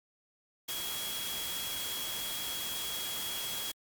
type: tone in noise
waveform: sine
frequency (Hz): 3313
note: G#7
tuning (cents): -5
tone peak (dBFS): -39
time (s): 0.68-3.72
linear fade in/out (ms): 10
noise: white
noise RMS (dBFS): -38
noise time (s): 0.68-3.72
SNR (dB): -4
effects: Opus 48 kbps